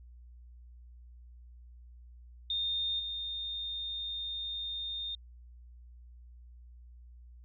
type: tone with level steps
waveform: sine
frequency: 3649 Hz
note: A#7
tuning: 38 cents flat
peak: -30 / -35 dBFS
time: 2.5-5.15 s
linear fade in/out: 2 ms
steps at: 2.99 s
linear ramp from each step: 10 ms
effects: added 60 Hz sine -50 dBFS peak until 7.44 s